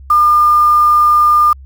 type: tone with quantisation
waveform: sine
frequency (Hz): 1205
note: D6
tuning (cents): +44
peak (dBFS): -6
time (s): 0.1-1.53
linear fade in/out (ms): 5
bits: 5
effects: added 67 Hz sine -32 dBFS peak until 1.65 s